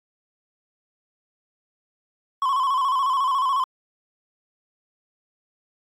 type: tone with vibrato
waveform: triangle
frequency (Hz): 1065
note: C6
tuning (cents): +30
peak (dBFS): -17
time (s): 2.42-3.64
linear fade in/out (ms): 2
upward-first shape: square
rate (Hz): 14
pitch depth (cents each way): 69
effects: AAC 64 kbps